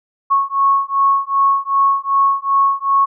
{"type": "beating tone pair", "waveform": "sine", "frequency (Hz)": [1100, 1102.6], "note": ["C#6", "C#6"], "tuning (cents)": [-14, -10], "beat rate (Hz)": 2.6, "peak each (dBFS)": -15, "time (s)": [0.3, 3.06], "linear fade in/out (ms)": 20, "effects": []}